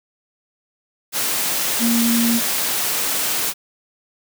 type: tone in noise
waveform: sine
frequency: 233.1 Hz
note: A#3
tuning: in tune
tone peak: -15 dBFS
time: 1.79-2.41 s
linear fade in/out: 50 ms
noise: white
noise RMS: -21 dBFS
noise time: 1.12-3.54 s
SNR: +3 dB
effects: high-pass 150 Hz 12 dB/octave